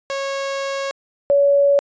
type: tone pair in turn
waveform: sawtooth / sine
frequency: 549 / 564.8 Hz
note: C#5 / C#5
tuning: -17 / +32 cents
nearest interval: unison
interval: 49 cents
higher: second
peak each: -18 / -11 dBFS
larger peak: second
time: 0.1-0.91 / 1.3-1.79 s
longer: first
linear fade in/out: 0 ms
effects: resampled to 16000 Hz